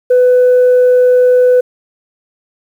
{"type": "tone", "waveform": "sine", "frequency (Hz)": 499.4, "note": "B4", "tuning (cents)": 19, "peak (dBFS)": -3, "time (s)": [0.1, 1.61], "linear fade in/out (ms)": 10, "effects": ["tanh soft clip ceiling -3 dBFS", "7-bit"]}